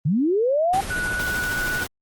sine linear sweep, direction up, 129.7 to 803 Hz, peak -17 dBFS, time 0.05-0.81 s, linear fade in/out 10 ms
pink noise with tremolo, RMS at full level -28 dBFS, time 0.73-1.87 s, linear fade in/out 5 ms, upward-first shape triangle, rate 13 Hz, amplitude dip 35%
sine tone with vibrato, 1474 Hz, F#6, 7 cents flat, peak -23 dBFS, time 0.9-1.84 s, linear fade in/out 5 ms, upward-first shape sine, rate 15 Hz, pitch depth 14 cents each way
effects Opus 32 kbps

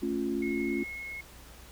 sine chord, A augmented, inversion none, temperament equal, 220 / 277.2 / 349.2 Hz, A3 / C#4 / E#4, 0 / 0 / 0 cents, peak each -34 / -32 / -32 dBFS, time 0.02-0.84 s, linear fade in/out 10 ms
sine tone, 2171 Hz, C#7, 37 cents flat, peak -37 dBFS, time 0.42-1.21 s, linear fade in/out 5 ms
effects added 60 Hz sine -52 dBFS peak until 1.71 s + pink hiss -52 dBFS RMS until 1.71 s

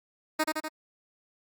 10% pulse tone with echo, 311.1 Hz, D#4, in tune, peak -15 dBFS, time 0.39-0.44 s, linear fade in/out 10 ms, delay 82 ms, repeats 3, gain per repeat -3 dB, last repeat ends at 0.686 s, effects Opus 48 kbps

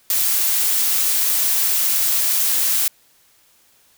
blue noise, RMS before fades -18 dBFS, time 0.1-2.88 s, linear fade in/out 2 ms, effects white hiss -56 dBFS RMS until 3.97 s

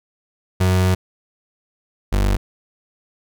35% pulse tone pair in turn, 92.5 / 49 Hz, F#2 / G1, 0 / 0 cents, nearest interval major seventh, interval 1100 cents, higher first, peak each -12 / -13 dBFS, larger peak first, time 0.6-0.95 / 2.12-2.37 s, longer first, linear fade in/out 10 ms, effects none

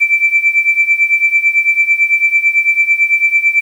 sine tone with tremolo, 2335 Hz, D7, 11 cents flat, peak -4 dBFS, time 0-3.61 s, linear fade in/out 20 ms, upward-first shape triangle, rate 9 Hz, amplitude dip 90%, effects tanh soft clip ceiling 0 dBFS + 7-bit

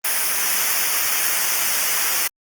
white noise with comb filter, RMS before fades -20 dBFS, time 0.04-2.28 s, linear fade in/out 10 ms, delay 0.25 ms, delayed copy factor -0.75, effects Opus 24 kbps

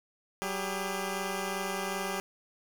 10% pulse tone pair together, 190.1 / 402.8 Hz, F#3 / G4, +47 / +47 cents, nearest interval octave + minor second, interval 1300 cents, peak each -26 dBFS, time 0.42-2.2 s, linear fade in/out 0 ms, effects 8-bit

